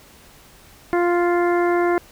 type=harmonic tone; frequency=349.2 Hz; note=F4; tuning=in tune; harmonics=1 / 2 / 3 / 4 / 5 / 6; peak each=-17 / -23 / -27 / -29 / -31 / -33 dBFS; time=0.93-1.98 s; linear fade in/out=0 ms; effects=pink hiss -48 dBFS RMS until 2.11 s